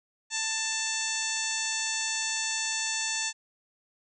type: harmonic tone with a mistuned harmonic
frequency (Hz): 886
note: A5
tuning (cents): +12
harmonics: 1 / 2 / 3 / 4 / 5 / 6 / 7 / 8 / 9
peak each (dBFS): -41 / -36 / -36 / -38 / -37 / -40 / -35 / -35 / -39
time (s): 0.3-3.33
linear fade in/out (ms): 50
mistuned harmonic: 6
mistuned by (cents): +54
effects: none